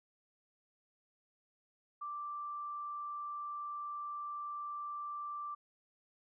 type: tone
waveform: sine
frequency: 1174.7 Hz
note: D6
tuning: in tune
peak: -39 dBFS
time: 2.01-5.55 s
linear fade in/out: 10 ms
effects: none